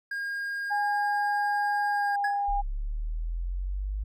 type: tone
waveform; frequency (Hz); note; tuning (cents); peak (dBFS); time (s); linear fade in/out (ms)
triangle; 1621; G#6; -42; -28; 0.11-2.16; 5
type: tone with pitch glide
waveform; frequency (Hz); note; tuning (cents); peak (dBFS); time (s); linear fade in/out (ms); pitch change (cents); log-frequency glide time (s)
sine; 824 to 808; G#5 to G#5; -14 to -48; -25; 0.7-2.62; 20; -34; 1.9-2.17
type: tone with exponential decay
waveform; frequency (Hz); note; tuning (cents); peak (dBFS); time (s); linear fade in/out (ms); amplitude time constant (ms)
triangle; 1673; G#6; +12; -23; 2.24-2.46; 5; 47
type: exponential sweep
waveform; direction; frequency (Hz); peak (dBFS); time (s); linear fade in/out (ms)
sine; up; 32.7 to 51.91; -28; 2.48-4.04; 10
effects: none